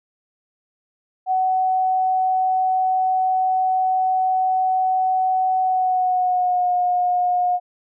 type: tone with pitch glide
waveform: sine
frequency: 749 to 718.9 Hz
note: F#5 to F5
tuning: +21 to +50 cents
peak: -16 dBFS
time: 1.26-7.6 s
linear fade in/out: 50 ms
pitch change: -71 cents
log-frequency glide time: 5.6-6.71 s
effects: none